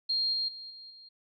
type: tone with level steps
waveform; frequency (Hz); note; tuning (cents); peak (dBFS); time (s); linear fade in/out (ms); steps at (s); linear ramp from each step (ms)
sine; 4220; C8; +14; -26 / -28 / -41 / -45 / -49; 0.09-1.09; 10; 0.33 / 0.48 / 0.7 / 0.9; 5
effects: none